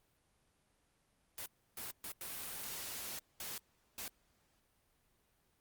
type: noise bursts at uneven times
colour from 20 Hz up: white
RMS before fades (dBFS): -44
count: 6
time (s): 1.38-1.46 / 1.77-1.91 / 2.04-2.12 / 2.21-3.19 / 3.4-3.58 / 3.98-4.08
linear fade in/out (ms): 2
effects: pink hiss -75 dBFS RMS until 5.6 s + Opus 32 kbps